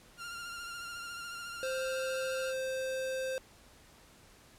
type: tone with vibrato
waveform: sawtooth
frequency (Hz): 1394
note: F6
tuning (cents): -4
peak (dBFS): -37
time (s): 0.17-2.54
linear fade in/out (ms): 50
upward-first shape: sine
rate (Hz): 14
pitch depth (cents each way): 30
type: tone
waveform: square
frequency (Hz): 523.3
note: C5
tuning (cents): 0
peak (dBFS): -34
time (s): 1.63-3.38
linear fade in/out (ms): 0
effects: pink hiss -59 dBFS RMS until 4.58 s + low-pass 12000 Hz 12 dB/octave